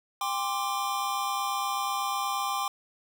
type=chord; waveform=square; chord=G suspended fourth; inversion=none; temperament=equal with one note detuned; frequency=796.8 / 1046.5 / 1174.7 Hz; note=G5 / C6 / D6; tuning=+28 / 0 / 0 cents; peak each=-33 dBFS; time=0.21-2.68 s; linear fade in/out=2 ms; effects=none